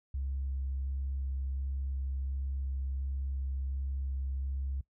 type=tone with vibrato; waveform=sine; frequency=67.4 Hz; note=C#2; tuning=48 cents flat; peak=-31 dBFS; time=0.14-4.81 s; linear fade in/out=5 ms; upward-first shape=square; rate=1.4 Hz; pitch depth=8 cents each way; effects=noise-tail reverb RT60 0.1 s tail -20 dB re dry + tanh soft clip ceiling -28 dBFS